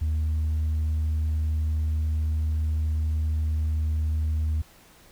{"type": "tone", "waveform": "sine", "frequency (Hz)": 77.78, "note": "D#2", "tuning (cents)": 0, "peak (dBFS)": -20, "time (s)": [0.01, 4.62], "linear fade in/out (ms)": 10, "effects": ["tanh soft clip ceiling -21 dBFS", "pink hiss -54 dBFS RMS until 5.11 s"]}